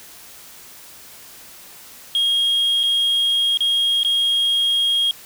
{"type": "tone with dropouts", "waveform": "sine", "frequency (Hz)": 3260, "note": "G#7", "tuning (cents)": -33, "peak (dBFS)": -13, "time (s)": [2.15, 5.11], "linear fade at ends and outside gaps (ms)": 1, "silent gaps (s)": [[2.832, 2.836], [3.573, 3.606], [4.032, 4.048]], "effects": ["tanh soft clip ceiling -14 dBFS", "white hiss -42 dBFS RMS until 5.25 s"]}